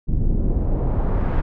brown noise with low-pass filter sweep, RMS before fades -19 dBFS, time 0.07-1.42 s, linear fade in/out 20 ms, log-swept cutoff 230 to 1700 Hz, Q 1.1, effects none

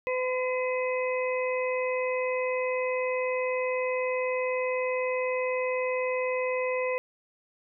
harmonic tone, 508 Hz, B4, 49 cents sharp, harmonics 1 / 2 / 4 / 5, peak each -27 / -35 / -36 / -36 dBFS, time 0.07-6.98 s, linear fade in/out 0 ms, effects none

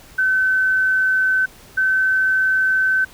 sine tone pair in turn, 1525 / 1531.3 Hz, G6 / G6, -48 / -41 cents, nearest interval unison, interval 7 cents, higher second, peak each -14 dBFS, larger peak neither, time 0.18-1.46 / 1.77-3.05 s, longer neither, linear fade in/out 10 ms, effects pink hiss -45 dBFS RMS until 3.13 s

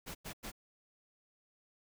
pink noise bursts, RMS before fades -44 dBFS, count 3, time 0.06-0.518 s, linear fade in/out 20 ms, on 90 ms, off 94 ms, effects none

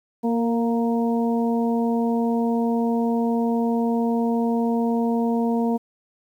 harmonic tone with a mistuned harmonic, 233.1 Hz, A#3, in tune, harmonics 1 / 2 / 3 / 4, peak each -20 / -26 / -30 / -32 dBFS, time 0.23-5.78 s, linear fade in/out 20 ms, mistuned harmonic 2, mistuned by -16 cents, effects 9-bit

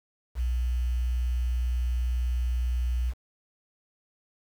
sine tone with quantisation, 61 Hz, B1, 21 cents flat, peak -24 dBFS, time 0.35-3.14 s, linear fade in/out 50 ms, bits 8, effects none

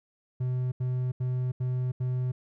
triangle tone bursts, 126.6 Hz, B2, 43 cents sharp, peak -24 dBFS, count 5, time 0.4-2.32 s, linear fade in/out 10 ms, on 320 ms, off 80 ms, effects none

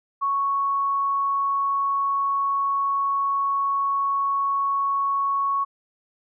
sine tone, 1108.7 Hz, C#6, in tune, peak -20 dBFS, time 0.21-5.65 s, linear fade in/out 20 ms, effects none

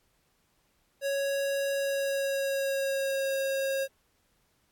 square tone with pitch glide, 554.4 to 541.7 Hz, C#5 to C#5, 0 to -40 cents, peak -28 dBFS, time 1.01-3.88 s, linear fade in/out 50 ms, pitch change -40 cents, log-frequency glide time 1.74-3.34 s, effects pink hiss -71 dBFS RMS until 4.71 s + AAC 64 kbps

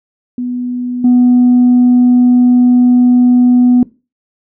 sine tone with level steps, 246.9 Hz, B3, in tune, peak -15 / -3 dBFS, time 0.38-3.83 s, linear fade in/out 2 ms, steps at 1.04 s, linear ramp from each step 5 ms, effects noise-tail reverb RT60 0.3 s tail -21 dB re dry + tanh soft clip ceiling -2 dBFS

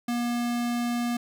square tone, 239.3 Hz, A#3, 46 cents sharp, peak -26 dBFS, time 0.08-1.17 s, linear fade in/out 5 ms, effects none

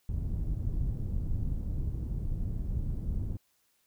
pink low-pass noise, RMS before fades -32 dBFS, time 0.09-3.37 s, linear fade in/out 2 ms, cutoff 130 Hz, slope 12 dB/octave, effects white hiss -72 dBFS RMS until 3.86 s

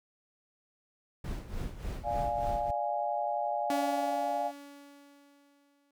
brown noise with tremolo, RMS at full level -35 dBFS, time 1.24-2.71 s, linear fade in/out 5 ms, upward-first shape sine, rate 3.4 Hz, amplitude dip 70%
sine chord, D diminished, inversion none, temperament equal, 587.3 / 698.5 / 830.6 Hz, D5 / F5 / Ab5, 0 / 0 / 0 cents, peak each -35 / -33 / -33 dBFS, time 2.03-4.52 s, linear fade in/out 50 ms
sawtooth tone with exponential decay, 283.9 Hz, C#4, 41 cents sharp, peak -26 dBFS, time 3.7-5.91 s, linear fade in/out 2 ms, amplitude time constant 480 ms
effects none

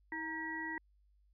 harmonic tone with a mistuned harmonic, 320.9 Hz, E4, 46 cents flat, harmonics 1 / 3 / 5 / 6, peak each -44 / -45 / -51 / -40 dBFS, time 0.12-0.78 s, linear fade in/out 2 ms, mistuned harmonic 3, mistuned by -55 cents, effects added 50 Hz sine -66 dBFS peak until 1.33 s

